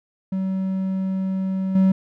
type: tone with level steps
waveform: triangle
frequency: 190 Hz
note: F#3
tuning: 46 cents sharp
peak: -19 / -11 dBFS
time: 0.32-1.92 s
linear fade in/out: 5 ms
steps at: 1.75 s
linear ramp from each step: 5 ms
effects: none